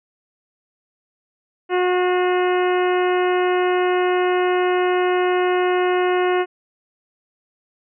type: harmonic tone with a mistuned harmonic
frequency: 362.6 Hz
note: F#4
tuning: 35 cents flat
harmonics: 1 / 2 / 3 / 4 / 5 / 6 / 7 / 8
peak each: -17 / -23 / -27 / -29 / -31 / -33 / -34 / -35 dBFS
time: 1.69-6.46 s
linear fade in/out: 50 ms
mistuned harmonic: 6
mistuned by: -52 cents
effects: none